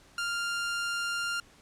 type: tone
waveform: sawtooth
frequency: 1396.9 Hz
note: F6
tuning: in tune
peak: -26 dBFS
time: 0.18-1.4 s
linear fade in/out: 2 ms
effects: pink hiss -58 dBFS RMS until 1.61 s + low-pass 9000 Hz 12 dB/octave